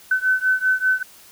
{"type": "beating tone pair", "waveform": "sine", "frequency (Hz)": [1515, 1520.1], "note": ["F#6", "F#6"], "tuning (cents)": [40, 46], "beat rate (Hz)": 5.1, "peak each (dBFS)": [-19, -20], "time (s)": [0.11, 1.03], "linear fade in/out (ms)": 5, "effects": ["white hiss -47 dBFS RMS until 1.31 s"]}